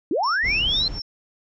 sine linear sweep, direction up, 261.6 to 4200 Hz, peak -19 dBFS, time 0.11-0.88 s, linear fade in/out 2 ms
sine tone with tremolo, 5420 Hz, E8, 47 cents sharp, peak -27 dBFS, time 0.23-1.02 s, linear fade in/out 5 ms, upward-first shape sine, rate 4.1 Hz, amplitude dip 95%
brown noise, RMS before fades -31 dBFS, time 0.43-1 s, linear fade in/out 20 ms
effects resampled to 16000 Hz

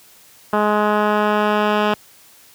10% pulse tone with low-pass filter sweep, 210 Hz, G#3, 19 cents sharp, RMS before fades -17 dBFS, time 0.53-1.94 s, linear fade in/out 2 ms, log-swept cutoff 1400 to 2700 Hz, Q 1.3, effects white hiss -48 dBFS RMS until 2.54 s + high-pass 60 Hz 12 dB/octave

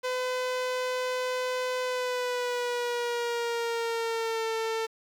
sawtooth tone with pitch glide, 506 to 448.2 Hz, B4 to A4, +42 to +32 cents, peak -24 dBFS, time 0.03-4.87 s, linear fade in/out 20 ms, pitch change -210 cents, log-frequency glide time 1.82-4.5 s, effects low-pass 7000 Hz 12 dB/octave + 9-bit

